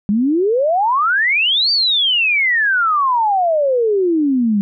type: exponential two-way sweep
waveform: sine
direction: up then down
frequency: 195.8 to 4699 to 195.8 Hz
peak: -12 dBFS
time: 0.09-4.61 s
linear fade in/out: 0 ms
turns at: 1.71 s
effects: none